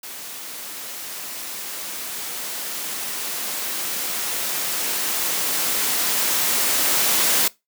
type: noise with level ramp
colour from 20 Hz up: white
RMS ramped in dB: -35 to -18 dBFS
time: 0.03-7.48 s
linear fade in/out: 5 ms
effects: noise-tail reverb RT60 0.2 s tail -21 dB re dry + high-pass 200 Hz 12 dB/octave